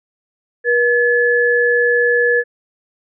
sine tone pair together, 480.9 / 1715.7 Hz, B4 / A6, -46 / -44 cents, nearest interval octave + minor seventh, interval 2202 cents, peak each -14 dBFS, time 0.64-2.44 s, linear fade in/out 50 ms, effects none

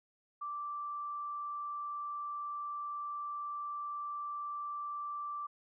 sine tone, 1171 Hz, D6, 5 cents flat, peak -37 dBFS, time 0.41-5.47 s, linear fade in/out 10 ms, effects none

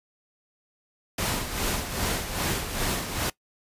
pink noise with tremolo, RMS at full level -26 dBFS, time 1.18-3.3 s, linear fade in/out 5 ms, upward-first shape sine, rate 2.5 Hz, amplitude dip 60%, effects noise-tail reverb RT60 0.1 s tail -20 dB re dry + resampled to 32000 Hz

